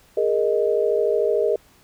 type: chord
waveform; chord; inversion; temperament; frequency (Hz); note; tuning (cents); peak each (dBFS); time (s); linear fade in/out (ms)
sine; Ab suspended second; none; equal with one note detuned; 412.9 / 466.2 / 622.3; Ab4 / Bb4 / Eb5; -10 / 0 / 0; -21 / -21 / -23; 0.17-1.56; 5
effects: pink hiss -55 dBFS RMS until 1.83 s